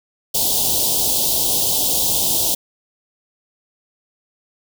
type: band-stop noise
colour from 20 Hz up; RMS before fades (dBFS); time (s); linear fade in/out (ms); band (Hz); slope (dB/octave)
white; -18; 0.34-2.55; 10; 900 to 3100; 48
effects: none